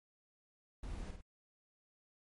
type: noise with echo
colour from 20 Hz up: brown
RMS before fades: -43 dBFS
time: 0.83-1.11 s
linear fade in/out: 5 ms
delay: 51 ms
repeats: 2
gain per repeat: -5 dB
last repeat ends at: 1.212 s
effects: MP3 48 kbps